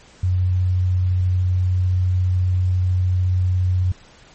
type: tone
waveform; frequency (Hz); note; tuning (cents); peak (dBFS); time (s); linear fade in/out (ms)
sine; 91.4; F#2; -21; -15; 0.23-3.92; 5
effects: pink hiss -48 dBFS RMS until 4.34 s + MP3 32 kbps